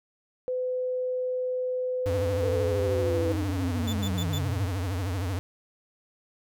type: tone with pitch glide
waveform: sine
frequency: 506 to 497 Hz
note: B4 to B4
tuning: +42 to +11 cents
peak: -26 dBFS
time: 0.48-3.32 s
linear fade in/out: 0 ms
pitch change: -31 cents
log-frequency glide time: 2.98-3.18 s
type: tone with vibrato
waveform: square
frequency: 92.7 Hz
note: F#2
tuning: 4 cents sharp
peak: -28 dBFS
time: 2.06-5.39 s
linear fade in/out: 0 ms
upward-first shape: triangle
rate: 13 Hz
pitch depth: 190 cents each way
type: linear sweep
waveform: sine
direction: down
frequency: 466.2 to 98 Hz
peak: -30 dBFS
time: 2.43-4.67 s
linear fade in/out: 5 ms
type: tone bursts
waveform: 35% pulse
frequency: 3500 Hz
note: A7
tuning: 10 cents flat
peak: -31 dBFS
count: 4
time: 3.87-4.387 s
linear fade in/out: 10 ms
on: 61 ms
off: 91 ms
effects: none